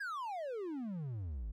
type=exponential sweep; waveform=triangle; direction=down; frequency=1688 to 47.35 Hz; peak=-36 dBFS; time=0-1.52 s; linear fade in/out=10 ms; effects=none